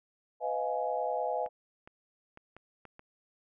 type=chord; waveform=sine; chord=F half-diminished seventh; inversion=second; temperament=just; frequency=502.9 / 628.6 / 698.5 / 838.1 Hz; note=Cb5 / Eb5 / F5 / Ab5; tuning=+31 / +18 / 0 / +16 cents; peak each=-35 dBFS; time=0.4-1.49 s; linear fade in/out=50 ms
type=clicks; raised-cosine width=0.5 ms; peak=-34 dBFS; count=6; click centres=1.462 / 1.875 / 2.374 / 2.566 / 2.853 / 2.994 s
effects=none